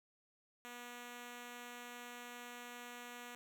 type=tone; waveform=5% pulse; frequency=242.5 Hz; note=B3; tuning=31 cents flat; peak=-37 dBFS; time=0.65-3.35 s; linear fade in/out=0 ms; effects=none